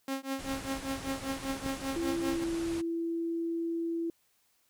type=tone with tremolo; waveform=sawtooth; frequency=269.5 Hz; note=C#4; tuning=49 cents flat; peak=-26 dBFS; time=0.08-2.44 s; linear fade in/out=2 ms; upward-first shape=triangle; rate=5.1 Hz; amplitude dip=100%
type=low-pass noise; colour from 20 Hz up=pink; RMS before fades=-43 dBFS; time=0.38-2.82 s; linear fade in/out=20 ms; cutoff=11000 Hz; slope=48 dB/octave
type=click; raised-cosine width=3 ms; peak=-26 dBFS; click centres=1.662 s
type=tone with pitch glide; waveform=sine; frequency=336.3 to 333.8 Hz; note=E4 to E4; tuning=+35 to +22 cents; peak=-30 dBFS; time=1.96-4.1 s; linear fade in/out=2 ms; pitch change=-13 cents; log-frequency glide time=2.15-2.46 s
effects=white hiss -71 dBFS RMS until 4.69 s